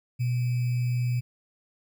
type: tone with sample-and-hold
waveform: sine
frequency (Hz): 122.8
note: B2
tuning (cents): -9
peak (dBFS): -23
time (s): 0.19-1.21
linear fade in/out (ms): 20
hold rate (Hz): 2450
effects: none